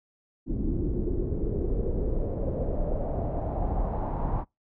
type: noise with low-pass filter sweep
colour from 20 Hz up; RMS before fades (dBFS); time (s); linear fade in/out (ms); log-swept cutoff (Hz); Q
brown; -28; 0.46-4.45; 50; 300 to 930; 4
effects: noise-tail reverb RT60 0.2 s tail -25 dB re dry